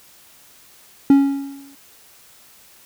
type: tone with exponential decay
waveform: triangle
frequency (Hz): 277.2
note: C#4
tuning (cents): 0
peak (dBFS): -4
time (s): 1.1-1.75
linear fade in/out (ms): 2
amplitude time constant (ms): 140
effects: white hiss -49 dBFS RMS until 2.85 s